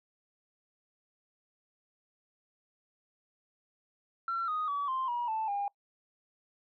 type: tone with pitch steps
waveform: sine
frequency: 1357 / 1244.4 / 1141.1 / 1046.4 / 959.5 / 879.9 / 806.9 Hz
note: E6 / D#6 / C#6 / C6 / A#5 / A5 / G5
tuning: +50 / 0 / +50 / 0 / +50 / 0 / +50 cents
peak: -29 dBFS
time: 4.28-5.68 s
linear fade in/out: 2 ms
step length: 200 ms
effects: noise-tail reverb RT60 0.1 s tail -25 dB re dry + tanh soft clip ceiling -26 dBFS